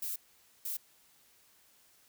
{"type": "noise bursts at uneven times", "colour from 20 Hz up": "violet", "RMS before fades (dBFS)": -37, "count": 2, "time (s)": [[0.02, 0.16], [0.65, 0.77]], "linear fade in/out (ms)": 5, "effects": ["white hiss -65 dBFS RMS until 2.08 s"]}